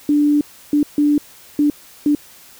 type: tone bursts at uneven times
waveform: sine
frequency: 293.7 Hz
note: D4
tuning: in tune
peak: -11 dBFS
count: 5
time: 0.09-0.41 / 0.73-0.83 / 0.98-1.18 / 1.59-1.7 / 2.06-2.15 s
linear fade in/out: 2 ms
effects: white hiss -44 dBFS RMS until 2.59 s